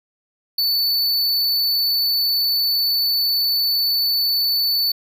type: tone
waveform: square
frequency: 4487 Hz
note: C#8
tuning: 20 cents sharp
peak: -17 dBFS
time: 0.58-4.92 s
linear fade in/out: 5 ms
effects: none